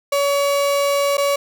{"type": "tone with dropouts", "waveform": "35% pulse", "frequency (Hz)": 565, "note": "C#5", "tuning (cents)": 33, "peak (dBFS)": -14, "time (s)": [0.12, 1.36], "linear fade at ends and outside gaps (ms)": 5, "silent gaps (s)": [1.171, 1.179], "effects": []}